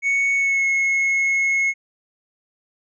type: tone with pitch glide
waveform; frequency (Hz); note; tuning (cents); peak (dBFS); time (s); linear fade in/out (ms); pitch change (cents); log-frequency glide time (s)
triangle; 2220 to 2176; C#7 to C#7; +2 to -33; -15; 0.02-1.74; 50; -35; 0.35-0.66
effects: resampled to 16000 Hz